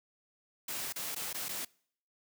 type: noise with dropouts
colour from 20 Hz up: white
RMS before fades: -38 dBFS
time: 0.68-1.65 s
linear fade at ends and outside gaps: 5 ms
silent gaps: 0.926-0.959 / 1.149-1.161 / 1.33-1.343 / 1.485-1.49 s
effects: noise-tail reverb RT60 0.6 s tail -25 dB re dry + high-pass 100 Hz 12 dB/octave

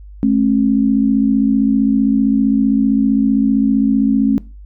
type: tone pair together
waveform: sine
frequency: 214.6 / 270 Hz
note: A3 / C#4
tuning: -43 / -45 cents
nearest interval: major third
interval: 398 cents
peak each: -13 dBFS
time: 0.23-4.38 s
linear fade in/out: 0 ms
effects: noise-tail reverb RT60 0.3 s tail -21 dB re dry + added 50 Hz sine -33 dBFS peak until 4.65 s

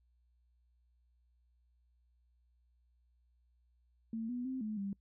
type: tone with pitch steps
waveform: sine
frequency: 225.1 / 245.5 / 260.7 / 214.8 / 198.2 Hz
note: A3 / B3 / C4 / A3 / G3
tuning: +40 / -10 / -6 / -41 / +19 cents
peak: -36 dBFS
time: 4.13-4.93 s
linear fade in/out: 2 ms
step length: 160 ms
effects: noise-tail reverb RT60 0.1 s tail -25 dB re dry + added 60 Hz sine -69 dBFS peak until 5 s

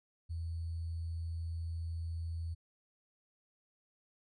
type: tone with sample-and-hold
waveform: sine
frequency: 83 Hz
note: E2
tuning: 12 cents sharp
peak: -36 dBFS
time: 0.29-2.55 s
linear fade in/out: 20 ms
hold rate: 4410 Hz
effects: resampled to 22050 Hz

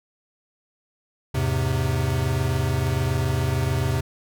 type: chord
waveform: square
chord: E augmented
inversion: none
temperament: equal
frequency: 82.41 / 103.83 / 130.81 Hz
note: E2 / G#2 / B#2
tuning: 0 / 0 / 0 cents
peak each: -27 / -28 / -24 dBFS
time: 1.34-4.01 s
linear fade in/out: 10 ms
effects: none

